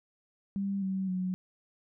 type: tone with pitch steps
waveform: sine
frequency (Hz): 197.5 / 190.77 / 184.27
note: G3 / G3 / F#3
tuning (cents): +13 / -47 / -7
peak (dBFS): -29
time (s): 0.56-1.34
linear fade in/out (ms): 0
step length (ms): 260
effects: none